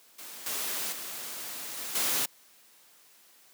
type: noise with level steps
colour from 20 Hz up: white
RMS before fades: -44 / -33 / -39 / -37 / -28 dBFS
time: 0.18-2.26 s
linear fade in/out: 10 ms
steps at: 0.46 / 0.92 / 1.77 / 1.95 s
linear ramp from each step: 5 ms
effects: white hiss -59 dBFS RMS until 3.53 s + high-pass 200 Hz 12 dB/octave